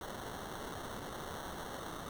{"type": "noise with sample-and-hold", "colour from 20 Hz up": "violet", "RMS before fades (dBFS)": -44, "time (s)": [0.01, 2.09], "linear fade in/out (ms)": 2, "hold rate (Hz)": 2450, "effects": []}